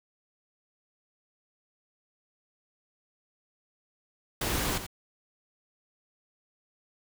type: noise with echo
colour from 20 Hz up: pink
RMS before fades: -30 dBFS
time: 4.41-4.78 s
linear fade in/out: 5 ms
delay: 86 ms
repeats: 1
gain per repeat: -9 dB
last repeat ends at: 4.866 s
effects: none